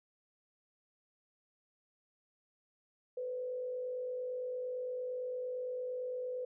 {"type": "tone with frequency modulation", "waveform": "sine", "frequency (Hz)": 502, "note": "B4", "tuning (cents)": 28, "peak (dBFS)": -36, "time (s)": [3.17, 6.45], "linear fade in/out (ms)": 5, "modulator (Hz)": 48.8, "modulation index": 0.37, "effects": []}